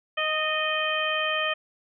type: harmonic tone with a mistuned harmonic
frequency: 622.3 Hz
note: D#5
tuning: in tune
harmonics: 1 / 2 / 3 / 4 / 5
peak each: -30 / -30 / -30 / -30 / -30 dBFS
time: 0.17-1.54 s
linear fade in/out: 10 ms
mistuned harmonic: 3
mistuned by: -24 cents
effects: none